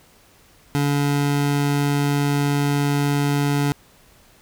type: tone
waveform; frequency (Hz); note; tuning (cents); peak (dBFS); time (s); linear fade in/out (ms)
25% pulse; 143.2; D3; -43; -14; 0.75-3.72; 0
effects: pink hiss -53 dBFS RMS until 4.41 s